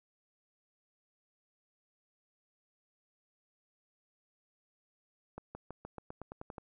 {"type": "accelerating click train", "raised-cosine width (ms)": 1, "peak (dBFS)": -29, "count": 11, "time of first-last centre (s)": [5.38, 6.582], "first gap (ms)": 170, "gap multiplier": 0.92, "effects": []}